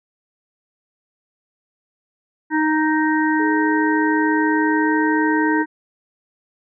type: harmonic tone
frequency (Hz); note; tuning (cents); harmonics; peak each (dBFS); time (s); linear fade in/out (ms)
311.1; D#4; 0; 1 / 3 / 5 / 6; -17 / -22 / -24 / -25; 2.5-5.66; 50
type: tone with pitch glide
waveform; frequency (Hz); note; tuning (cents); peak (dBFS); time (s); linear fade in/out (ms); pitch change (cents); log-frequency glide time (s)
sine; 424.9 to 434.8; G#4 to A4; +40 to -21; -25; 3.39-5.63; 10; +39; 4.82-4.88
effects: none